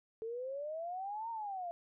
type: exponential two-way sweep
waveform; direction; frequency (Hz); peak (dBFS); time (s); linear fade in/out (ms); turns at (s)
sine; up then down; 440 to 932.3 to 676; -38; 0.22-1.71; 0; 1.3
effects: none